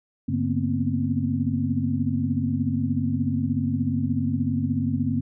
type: tone cluster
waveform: sine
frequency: 98.7 / 144 / 231.6 / 244.9 / 261.6 Hz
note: G2 / D3 / A#3 / B3 / C4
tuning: +12 / -34 / -11 / -14 / 0 cents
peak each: -28 dBFS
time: 0.28-5.21 s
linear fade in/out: 10 ms
effects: none